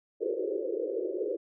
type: band-pass noise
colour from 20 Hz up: white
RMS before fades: -32 dBFS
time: 0.2-1.37 s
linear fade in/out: 20 ms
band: 330 to 540 Hz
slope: 96 dB/octave
effects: none